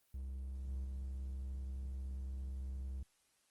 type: tone with level steps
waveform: triangle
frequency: 66.1 Hz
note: C2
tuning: 18 cents sharp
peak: -39 / -36 / -38 dBFS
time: 0.14-3.03 s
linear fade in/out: 5 ms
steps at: 0.68 / 0.84 s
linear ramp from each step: 5 ms
effects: white hiss -75 dBFS RMS until 3.5 s + Opus 24 kbps